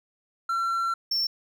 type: tone pair in turn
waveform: triangle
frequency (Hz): 1357 / 5413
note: E6 / E8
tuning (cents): +50 / +45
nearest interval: 2 octaves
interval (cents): 2395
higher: second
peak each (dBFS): -22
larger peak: neither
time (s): 0.49-0.94 / 1.11-1.27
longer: first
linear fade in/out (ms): 5
effects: none